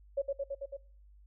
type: tone with echo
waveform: sine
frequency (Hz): 554.4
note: C#5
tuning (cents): 0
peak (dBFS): -27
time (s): 0.17-0.22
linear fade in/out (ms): 10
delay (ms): 110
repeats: 5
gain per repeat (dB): -2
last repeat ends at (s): 0.77
effects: noise-tail reverb RT60 0.5 s tail -22 dB re dry + added 50 Hz sine -55 dBFS peak until 1.26 s